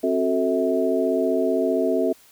sine tone cluster, 265.8 / 367.6 / 442.9 / 647 Hz, C4 / F#4 / A4 / E5, +27 / -11 / +11 / -32 cents, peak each -24 dBFS, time 0.03-2.13 s, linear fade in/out 10 ms, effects white hiss -53 dBFS RMS until 2.31 s

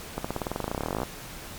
accelerating click train, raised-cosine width 1 ms, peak -14 dBFS, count 26, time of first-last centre 0.18-1.033 s, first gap 65 ms, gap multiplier 0.94, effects pink hiss -41 dBFS RMS until 1.58 s + MP3 96 kbps

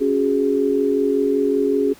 sine chord, C# suspended fourth, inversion none, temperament equal, 277.2 / 370 / 415.3 Hz, C#4 / F#4 / G#4, 0 / 0 / 0 cents, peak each -20 / -23 / -18 dBFS, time 0-1.94 s, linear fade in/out 20 ms, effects pink hiss -47 dBFS RMS until 1.99 s

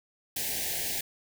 white band-stop noise, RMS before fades -32 dBFS, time 0.36-1.01 s, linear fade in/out 5 ms, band 880 to 1600 Hz, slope 96 dB/octave, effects none

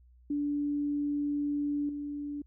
sine tone with level steps, 290 Hz, D4, 22 cents flat, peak -28 / -34 dBFS, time 0.3-2.42 s, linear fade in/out 5 ms, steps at 1.89 s, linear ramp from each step 2 ms, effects added 61 Hz sine -56 dBFS peak until 2.46 s

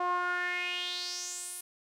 sawtooth tone with band-pass filter sweep, 356.9 Hz, F4, 38 cents sharp, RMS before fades -34 dBFS, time 0-1.61 s, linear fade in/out 5 ms, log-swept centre 890 to 11000 Hz, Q 4.6, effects none

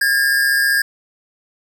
square tone pair together, 1624.7 / 1760 Hz, G#6 / A6, -38 / 0 cents, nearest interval minor second, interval 138 cents, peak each -15 / -21 dBFS, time 0.01-0.82 s, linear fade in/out 5 ms, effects none

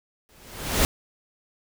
pink noise with exponential growth, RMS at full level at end -18 dBFS, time 0.29-0.85 s, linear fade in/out 0 ms, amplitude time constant 120 ms, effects none

